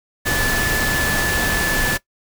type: tone in noise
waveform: sine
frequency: 1736 Hz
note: A6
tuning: 24 cents flat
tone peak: -20 dBFS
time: 0.25-1.98 s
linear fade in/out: 20 ms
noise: pink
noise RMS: -21 dBFS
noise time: 0.25-1.98 s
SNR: -2 dB
effects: noise-tail reverb RT60 0.1 s tail -19 dB re dry